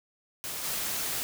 white noise with level steps, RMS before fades -36 / -32 dBFS, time 0.44-1.23 s, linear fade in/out 0 ms, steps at 0.63 s, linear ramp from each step 20 ms, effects none

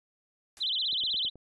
white noise with exponential decay, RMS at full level -47 dBFS, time 0.57-0.76 s, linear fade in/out 0 ms, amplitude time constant 40 ms
sine tone with vibrato, 3507 Hz, A7, 6 cents flat, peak -27 dBFS, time 0.6-1.3 s, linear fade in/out 20 ms, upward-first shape sine, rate 16 Hz, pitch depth 270 cents each way
click train, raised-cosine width 2 ms, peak -37 dBFS, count 5, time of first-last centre 0.93-1.356 s, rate 9.38 Hz
effects resampled to 24000 Hz

